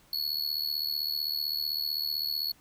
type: tone with amplitude modulation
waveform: square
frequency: 4382 Hz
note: C#8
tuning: 21 cents flat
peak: -26 dBFS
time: 0.13-2.52 s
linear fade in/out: 2 ms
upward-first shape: sine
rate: 75.7 Hz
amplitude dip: 80%
effects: pink hiss -61 dBFS RMS until 2.6 s